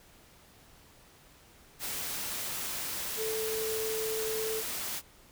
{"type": "tone in noise", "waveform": "sine", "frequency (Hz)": 440, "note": "A4", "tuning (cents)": 0, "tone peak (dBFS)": -32, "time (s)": [3.16, 4.63], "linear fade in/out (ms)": 50, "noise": "white", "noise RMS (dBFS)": -36, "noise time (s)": [1.79, 5.02], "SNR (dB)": 1, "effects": ["pink hiss -58 dBFS RMS until 5.31 s"]}